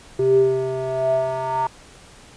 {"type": "tone with band-pass filter sweep", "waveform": "square", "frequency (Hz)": 130.81, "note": "C3", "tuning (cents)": 0, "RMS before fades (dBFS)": -20, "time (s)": [0.19, 1.67], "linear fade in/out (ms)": 2, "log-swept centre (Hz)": [350, 950], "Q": 8.5, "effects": ["pink hiss -46 dBFS RMS until 2.36 s", "resampled to 22050 Hz"]}